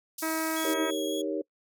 white band-pass noise, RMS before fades -38 dBFS, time 0.18-0.74 s, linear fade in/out 5 ms, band 4100 to 15000 Hz, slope 24 dB/octave
harmonic tone, 320 Hz, D#4, 49 cents sharp, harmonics 1 / 2 / 3 / 4 / 5 / 6 / 7 / 8, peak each -31 / -36 / -37 / -37 / -39 / -41 / -42 / -49 dBFS, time 0.22-0.91 s, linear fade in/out 10 ms
sawtooth tone with vibrato, 3322 Hz, G#7, in tune, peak -33 dBFS, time 0.56-1.22 s, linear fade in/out 10 ms, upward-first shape sine, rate 3.6 Hz, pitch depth 9 cents each way
sine chord, Eb dominant seventh, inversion none, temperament equal, 311.1 / 392 / 466.2 / 554.4 Hz, Eb4 / G4 / Bb4 / Db5, 0 / 0 / 0 / 0 cents, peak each -32 / -34 / -35 / -34 dBFS, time 0.64-1.42 s, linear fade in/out 10 ms
effects noise-tail reverb RT60 0.1 s tail -25 dB re dry

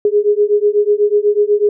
sine beating tone pair, 410.8 / 418.9 Hz, G#4 / G#4, -19 / +15 cents, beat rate 8.1 Hz, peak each -13 dBFS, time 0.05-1.69 s, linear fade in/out 2 ms, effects none

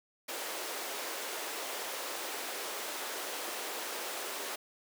pink high-pass noise, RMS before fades -39 dBFS, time 0.28-4.56 s, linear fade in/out 10 ms, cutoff 370 Hz, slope 24 dB/octave, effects none

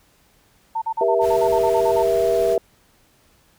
sine tone bursts, 899 Hz, A5, 37 cents sharp, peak -20 dBFS, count 12, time 0.75-2.029 s, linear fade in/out 10 ms, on 69 ms, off 41 ms
sine chord, E diminished, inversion first, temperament just, 395.6 / 474.7 / 659.3 Hz, G4 / Bb4 / E5, +16 / +31 / 0 cents, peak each -21 / -20 / -19 dBFS, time 1.01-2.58 s, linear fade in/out 2 ms
pink noise, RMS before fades -36 dBFS, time 1.2-2.58 s, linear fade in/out 50 ms
effects pink hiss -58 dBFS RMS until 3.58 s

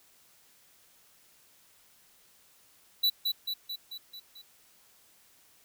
square tone with echo, 3951 Hz, B7, in tune, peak -23 dBFS, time 3.03-3.1 s, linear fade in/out 10 ms, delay 220 ms, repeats 6, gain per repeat -4 dB, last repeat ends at 4.42 s, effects white hiss -62 dBFS RMS until 5.64 s

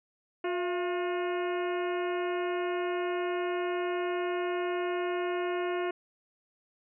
harmonic tone with a mistuned harmonic, 358 Hz, F4, 43 cents sharp, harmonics 1 / 2 / 3 / 4 / 5 / 6 / 7 / 8, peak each -30 / -36 / -40 / -42 / -44 / -46 / -47 / -48 dBFS, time 0.44-5.91 s, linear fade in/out 5 ms, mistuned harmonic 2, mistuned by -71 cents, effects none

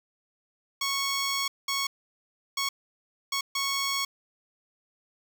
10% pulse tone bursts at uneven times, 1105 Hz, C#6, 6 cents flat, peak -18 dBFS, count 5, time 0.81-1.48 / 1.68-1.87 / 2.57-2.69 / 3.32-3.41 / 3.55-4.05 s, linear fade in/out 5 ms, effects none

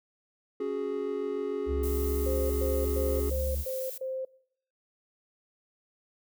triangle chord, C# suspended fourth, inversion none, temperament equal with one note detuned, 277.2 / 370 / 416.7 Hz, C#4 / F#4 / G#4, 0 / 0 / +6 cents, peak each -35 / -33 / -29 dBFS, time 0.6-3.3 s, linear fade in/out 5 ms
triangle tone with pitch glide, 69.3 to 70.15 Hz, C#2 to C#2, 0 to +21 cents, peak -27 dBFS, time 1.66-3.65 s, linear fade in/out 50 ms, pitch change +21 cents, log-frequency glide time 2.15-3.38 s
violet noise, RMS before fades -40 dBFS, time 1.83-3.98 s, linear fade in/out 5 ms
sine tone bursts, 523.3 Hz, C5, in tune, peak -31 dBFS, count 6, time 2.26-4.25 s, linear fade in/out 5 ms, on 240 ms, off 110 ms
effects noise-tail reverb RT60 0.7 s tail -23 dB re dry

